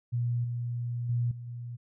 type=tone with level steps; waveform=sine; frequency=120 Hz; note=B2; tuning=49 cents flat; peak=-26 / -30 / -25 / -38 / -36 dBFS; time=0.12-1.77 s; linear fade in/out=20 ms; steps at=0.44 / 1.09 / 1.31 / 1.47 s; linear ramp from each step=5 ms; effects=none